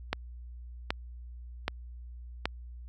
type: click train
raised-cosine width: 0.3 ms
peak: -12 dBFS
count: 4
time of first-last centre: 0.13-2.456 s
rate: 1.29 Hz
effects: added 60 Hz sine -42 dBFS peak until 2.88 s